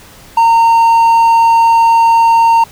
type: tone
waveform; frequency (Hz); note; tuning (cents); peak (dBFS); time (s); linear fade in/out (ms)
triangle; 918; A#5; -27; -3; 0.37-2.64; 5
effects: pink hiss -38 dBFS RMS until 2.71 s